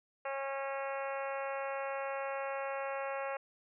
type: harmonic tone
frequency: 273.3 Hz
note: C#4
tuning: 24 cents flat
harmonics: 2 / 3 / 4 / 5 / 6 / 7 / 8 / 9 / 10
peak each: -38 / -42 / -44 / -46 / -48 / -49 / -50 / -51 / -52 dBFS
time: 0.25-3.37 s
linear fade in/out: 5 ms
effects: none